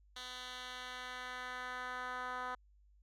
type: tone with band-pass filter sweep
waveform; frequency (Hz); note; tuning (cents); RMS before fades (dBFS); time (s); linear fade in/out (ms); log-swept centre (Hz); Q
10% pulse; 251.3; B3; +30; -44; 0.16-2.55; 5; 3600 to 1200; 1.5
effects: added 50 Hz sine -63 dBFS peak until 3.02 s